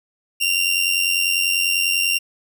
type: tone with amplitude modulation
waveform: sawtooth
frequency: 2772 Hz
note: F7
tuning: 14 cents flat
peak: -11 dBFS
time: 0.4-2.19 s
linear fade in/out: 20 ms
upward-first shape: sine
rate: 90.1 Hz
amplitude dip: 60%
effects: none